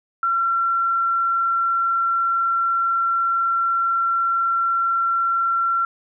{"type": "tone", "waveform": "sine", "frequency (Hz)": 1361, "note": "F6", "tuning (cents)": -45, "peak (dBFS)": -17, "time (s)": [0.23, 5.85], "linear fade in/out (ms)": 2, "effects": []}